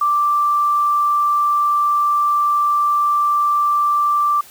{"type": "tone", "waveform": "sine", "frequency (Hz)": 1174.7, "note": "D6", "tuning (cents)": 0, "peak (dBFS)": -13, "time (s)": [0.01, 4.41], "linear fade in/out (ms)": 5, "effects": ["white hiss -43 dBFS RMS until 4.5 s"]}